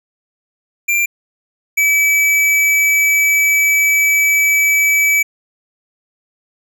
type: tone pair in turn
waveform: square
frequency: 2372 / 2297 Hz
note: D7 / D7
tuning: +17 / -39 cents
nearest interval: minor second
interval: 56 cents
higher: first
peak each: -13 / -11 dBFS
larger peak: second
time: 0.88-1.06 / 1.77-5.23 s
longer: second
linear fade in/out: 10 ms
effects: none